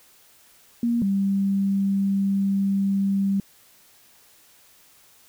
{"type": "tone pair in turn", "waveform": "sine", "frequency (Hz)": [235.7, 196.55], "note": ["A#3", "G3"], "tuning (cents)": [19, 5], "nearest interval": "minor third", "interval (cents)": 314, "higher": "first", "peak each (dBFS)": -19, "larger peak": "neither", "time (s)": [[0.83, 1.02], [1.02, 3.4]], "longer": "second", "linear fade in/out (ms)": 2, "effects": ["white hiss -55 dBFS RMS until 5.28 s"]}